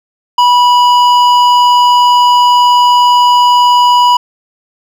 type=tone with hard clipping; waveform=sine; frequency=979 Hz; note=B5; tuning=15 cents flat; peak=-6 dBFS; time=0.38-4.17 s; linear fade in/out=5 ms; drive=10 dB; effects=none